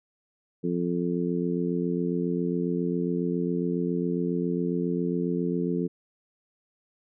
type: harmonic tone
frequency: 87.31 Hz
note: F2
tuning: in tune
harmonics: 2 / 3 / 4 / 5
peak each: -28 / -30 / -31 / -32 dBFS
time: 0.63-5.88 s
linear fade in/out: 20 ms
effects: none